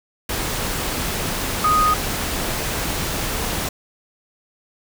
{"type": "tone in noise", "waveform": "sine", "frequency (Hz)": 1244.5, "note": "D#6", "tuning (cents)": 0, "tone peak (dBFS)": -14, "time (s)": [1.64, 1.94], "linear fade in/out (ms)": 5, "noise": "pink", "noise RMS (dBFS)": -24, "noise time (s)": [0.29, 3.69], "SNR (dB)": 7, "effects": []}